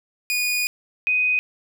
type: tone pair in turn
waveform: sawtooth / sine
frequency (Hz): 2460 / 2499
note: D#7 / D#7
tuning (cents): -20 / +7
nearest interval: unison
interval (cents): 27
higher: second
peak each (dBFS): -17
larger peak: neither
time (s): 0.3-0.67 / 1.07-1.39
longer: first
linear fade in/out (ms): 0
effects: none